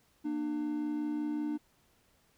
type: tone pair together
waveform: triangle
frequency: 234.6 / 300 Hz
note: A#3 / D4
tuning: +11 / +37 cents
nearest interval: major third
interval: 426 cents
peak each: -38 / -30 dBFS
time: 0.24-1.58 s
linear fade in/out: 20 ms
effects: pink hiss -69 dBFS RMS until 2.37 s